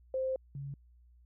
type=tone pair in turn; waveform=sine; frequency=523.3 / 139.45 Hz; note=C5 / C#3; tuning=0 / +11 cents; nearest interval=octave + major seventh; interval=2289 cents; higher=first; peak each=-30 / -38 dBFS; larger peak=first; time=0.14-0.36 / 0.55-0.74 s; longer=first; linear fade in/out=2 ms; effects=added 60 Hz sine -58 dBFS peak until 1.25 s